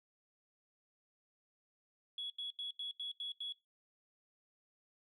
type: tone bursts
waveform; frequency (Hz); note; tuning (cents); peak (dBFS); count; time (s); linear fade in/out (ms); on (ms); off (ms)
sine; 3365; G#7; +22; -38; 7; 2.18-3.524; 2; 120; 84
effects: noise-tail reverb RT60 0.2 s tail -21 dB re dry + tanh soft clip ceiling -34 dBFS